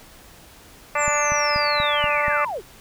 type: harmonic tone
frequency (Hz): 293.7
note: D4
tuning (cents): 0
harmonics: 2 / 3 / 4 / 5 / 6 / 7 / 8 / 9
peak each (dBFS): -25 / -27 / -24 / -30 / -30 / -27 / -31 / -32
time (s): 0.95-2.45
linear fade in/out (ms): 5
type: linear sweep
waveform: sine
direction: down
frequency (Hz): 7570 to 313.3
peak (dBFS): -25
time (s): 0.97-2.62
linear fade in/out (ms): 50
type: click train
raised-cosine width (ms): 5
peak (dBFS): -19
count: 6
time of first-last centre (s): 1.08-2.282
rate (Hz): 4.16
effects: pink hiss -47 dBFS RMS until 2.8 s